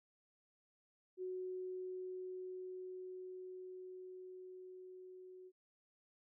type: tone with level ramp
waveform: sine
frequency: 369.3 Hz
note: F#4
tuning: 3 cents flat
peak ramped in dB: -40 to -53 dBFS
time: 1.17-5.52 s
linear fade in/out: 50 ms
effects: none